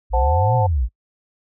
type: exponential two-way sweep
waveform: sine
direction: up then down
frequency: 51.9 to 125.2 to 51.9 Hz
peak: -16 dBFS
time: 0.1-0.89 s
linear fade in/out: 50 ms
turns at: 0.56 s
type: chord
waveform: sine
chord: F# diminished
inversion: second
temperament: equal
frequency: 523.3 / 740 / 880 Hz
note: C5 / F#5 / A5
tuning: 0 / 0 / 0 cents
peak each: -22 / -22 / -21 dBFS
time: 0.13-0.67 s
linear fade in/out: 10 ms
effects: noise-tail reverb RT60 0.1 s tail -26 dB re dry